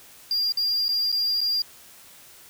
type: tone with dropouts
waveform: triangle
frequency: 4796 Hz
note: D8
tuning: 36 cents sharp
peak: -20 dBFS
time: 0.31-1.62 s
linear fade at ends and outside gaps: 2 ms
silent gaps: 0.522-0.572 / 0.883-0.89 / 1.118-1.125 / 1.407-1.413 s
effects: white hiss -49 dBFS RMS until 2.49 s